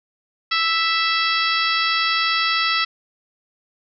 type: harmonic tone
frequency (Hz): 659.3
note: E5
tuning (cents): 0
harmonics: 2 / 3 / 4 / 5 / 6 / 7 / 8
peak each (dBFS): -22 / -24 / -25 / -26 / -27 / -27 / -28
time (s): 0.51-2.85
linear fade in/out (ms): 10
effects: none